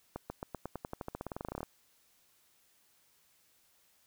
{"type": "accelerating click train", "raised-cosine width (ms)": 1, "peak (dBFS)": -24, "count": 23, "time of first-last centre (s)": [0.16, 1.631], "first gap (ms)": 140, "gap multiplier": 0.92, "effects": ["white hiss -69 dBFS RMS until 4.06 s"]}